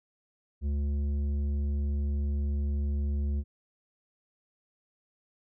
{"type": "tone with tanh clipping", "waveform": "sine", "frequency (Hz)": 71.7, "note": "D2", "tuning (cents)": -41, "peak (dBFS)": -28, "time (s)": [0.61, 3.44], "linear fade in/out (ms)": 50, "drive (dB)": 9, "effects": []}